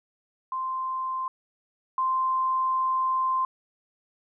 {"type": "tone pair in turn", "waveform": "sine", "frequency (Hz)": [1043, 1043], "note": ["C6", "C6"], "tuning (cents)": [-6, -6], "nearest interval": "unison", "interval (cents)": 0, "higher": "neither", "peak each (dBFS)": [-27, -22], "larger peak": "second", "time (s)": [[0.52, 1.28], [1.98, 3.45]], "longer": "second", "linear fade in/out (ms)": 2, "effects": []}